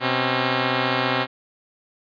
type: tone pair together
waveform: 5% pulse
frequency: 127.3 / 269.7 Hz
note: C3 / C#4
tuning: -47 / -47 cents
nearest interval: octave + minor second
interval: 1300 cents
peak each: -11 dBFS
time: 0-1.27 s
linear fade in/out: 50 ms
effects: resampled to 11025 Hz